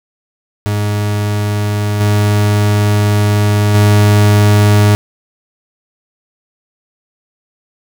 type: tone with level steps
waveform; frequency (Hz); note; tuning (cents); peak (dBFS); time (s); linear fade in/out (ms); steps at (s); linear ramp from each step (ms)
40% pulse; 103.83; G#2; 0; -12 / -8 / -5; 0.66-4.95; 0; 2 / 3.74; 10
effects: none